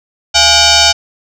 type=tone with frequency modulation; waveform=sine; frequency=832 Hz; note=G#5; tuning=3 cents sharp; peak=-4 dBFS; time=0.34-0.93 s; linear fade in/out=20 ms; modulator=757 Hz; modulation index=7.4; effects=tanh soft clip ceiling 0 dBFS

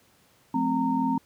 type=tone cluster; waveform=sine; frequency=177.6 / 217 / 260.9 / 921 Hz; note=F3 / A3 / C4 / A#5; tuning=+29 / -24 / -5 / -21 cents; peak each=-33 / -30 / -25 / -27 dBFS; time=0.54-1.18 s; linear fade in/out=5 ms; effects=pink hiss -61 dBFS RMS until 1.25 s + high-pass 80 Hz 12 dB/octave

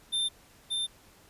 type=tone with echo; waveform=square; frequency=3584 Hz; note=A7; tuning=31 cents sharp; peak=-27 dBFS; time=0.12-0.29 s; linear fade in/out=20 ms; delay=580 ms; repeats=1; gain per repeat=-2 dB; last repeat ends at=0.87 s; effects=pink hiss -58 dBFS RMS until 1.29 s + resampled to 32000 Hz

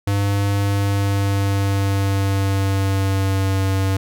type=tone with pitch glide; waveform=square; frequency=100.2 to 96.28 Hz; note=G2 to G2; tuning=+38 to -31 cents; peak=-17 dBFS; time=0.07-3.97 s; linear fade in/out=5 ms; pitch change=-69 cents; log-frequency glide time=0.59-3.64 s; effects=none

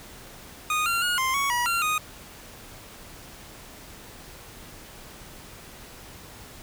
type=tone with pitch steps; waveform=25% pulse; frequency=1236 / 1380 / 1441 / 1048 / 1115 / 966 / 1378 / 1241 Hz; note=D#6 / F6 / F#6 / C6 / C#6 / B5 / F6 / D#6; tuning=-12 / -21 / -46 / +2 / +10 / -39 / -24 / -5 cents; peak=-19 dBFS; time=0.7-1.98 s; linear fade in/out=2 ms; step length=160 ms; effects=pink hiss -45 dBFS RMS until 6.62 s

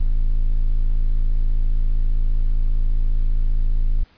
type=tone; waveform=triangle; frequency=27.5 Hz; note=A0; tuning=in tune; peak=-12 dBFS; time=0-4.04 s; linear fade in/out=10 ms; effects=pink hiss -55 dBFS RMS until 4.17 s + resampled to 11025 Hz

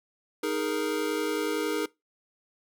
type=chord; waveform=square; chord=D# suspended fourth; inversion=none; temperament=equal; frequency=311.1 / 415.3 / 466.2 Hz; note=D#4 / G#4 / A#4; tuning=0 / 0 / 0 cents; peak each=-32 dBFS; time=0.43-1.86 s; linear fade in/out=5 ms; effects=noise-tail reverb RT60 0.2 s tail -22 dB re dry

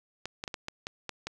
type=clicks; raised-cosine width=0.2 ms; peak=-18 dBFS; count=8; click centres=0.256 / 0.439 / 0.478 / 0.542 / 0.684 / 0.869 / 1.093 / 1.27 s; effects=none

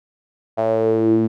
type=tone with band-pass filter sweep; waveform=sawtooth; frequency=111.9 Hz; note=A2; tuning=30 cents sharp; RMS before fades=-17 dBFS; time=0.57-1.28 s; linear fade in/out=20 ms; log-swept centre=670 to 270 Hz; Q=6; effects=none

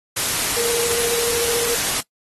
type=tone in noise; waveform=sine; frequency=470.3 Hz; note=A#4; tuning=15 cents sharp; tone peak=-23 dBFS; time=0.56-1.75 s; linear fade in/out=10 ms; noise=white; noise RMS=-21 dBFS; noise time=0.16-2.01 s; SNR=-5 dB; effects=noise-tail reverb RT60 0.1 s tail -20 dB re dry + AAC 32 kbps

